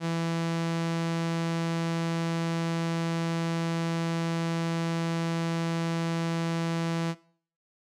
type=tone; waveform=sawtooth; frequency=166.2 Hz; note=E3; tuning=15 cents sharp; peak=-23 dBFS; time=0-7.15 s; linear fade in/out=50 ms; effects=noise-tail reverb RT60 0.5 s tail -19 dB re dry + low-pass 7000 Hz 12 dB/octave